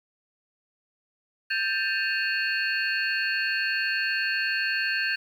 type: tone cluster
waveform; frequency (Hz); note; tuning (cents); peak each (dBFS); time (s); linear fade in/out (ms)
sine; 1573 / 1770 / 2520 / 2761 / 4378; G6 / A6 / D#7 / F7 / C#8; +6 / +10 / +21 / -20 / -22; -27 / -32 / -33 / -32 / -32; 1.5-5.16; 10
effects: 9-bit